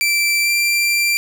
sawtooth tone with pitch glide, 2339 to 2361 Hz, D7 to D7, -8 to +9 cents, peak -11 dBFS, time 0.01-1.17 s, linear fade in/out 0 ms, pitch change +17 cents, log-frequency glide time 0.42-0.5 s, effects none

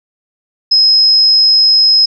sine tone, 5120 Hz, D#8, 49 cents sharp, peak -5 dBFS, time 0.71-2.06 s, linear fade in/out 10 ms, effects none

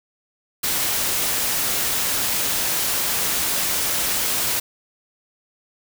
white noise, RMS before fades -22 dBFS, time 0.63-4.6 s, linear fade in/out 10 ms, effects none

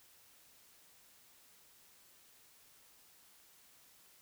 silence, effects white hiss -64 dBFS RMS until 4.21 s

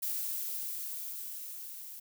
violet noise with level ramp, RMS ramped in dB -34 to -46 dBFS, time 0.02-2 s, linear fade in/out 10 ms, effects none

